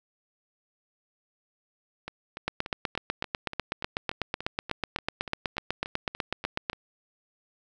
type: two click trains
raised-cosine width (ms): 0.3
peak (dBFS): -11 / -20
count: 35 / 17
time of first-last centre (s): 2.48-6.698 / 2.08-6.731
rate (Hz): 8.06 / 3.44
effects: none